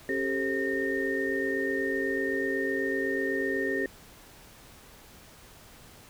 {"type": "tone cluster", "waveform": "sine", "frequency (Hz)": [272.1, 390.8, 438.8, 532, 1833], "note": ["C#4", "G4", "A4", "C5", "A#6"], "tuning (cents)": [-32, -5, -5, 29, -30], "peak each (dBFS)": [-33, -31, -35, -37, -31], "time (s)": [0.09, 3.86], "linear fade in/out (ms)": 2, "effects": ["pink hiss -52 dBFS RMS until 6.09 s"]}